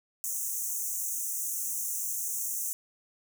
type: high-pass noise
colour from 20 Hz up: pink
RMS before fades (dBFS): -33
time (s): 0.24-2.73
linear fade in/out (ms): 0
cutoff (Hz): 6000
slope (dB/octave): 96
effects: none